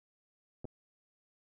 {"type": "clicks", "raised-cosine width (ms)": 2, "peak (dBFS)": -30, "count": 2, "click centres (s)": [0.645, 0.653], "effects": []}